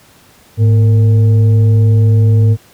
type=tone with frequency modulation; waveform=sine; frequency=106.8 Hz; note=G#2; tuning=49 cents sharp; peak=-5 dBFS; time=0.57-2.57 s; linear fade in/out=50 ms; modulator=353 Hz; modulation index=0.26; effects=pink hiss -45 dBFS RMS until 2.73 s + high-pass 60 Hz 12 dB/octave